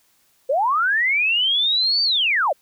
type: linear two-way sweep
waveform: sine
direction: up then down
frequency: 493.9 to 4640 to 493.9 Hz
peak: -16 dBFS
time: 0.49-2.53 s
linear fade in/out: 10 ms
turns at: 2.03 s
effects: white hiss -61 dBFS RMS until 2.61 s